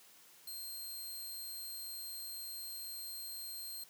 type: tone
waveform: 10% pulse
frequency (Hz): 4186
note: C8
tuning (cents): 0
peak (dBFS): -36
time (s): 0.47-3.84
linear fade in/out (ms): 5
effects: white hiss -61 dBFS RMS until 3.89 s + high-pass 150 Hz 12 dB/octave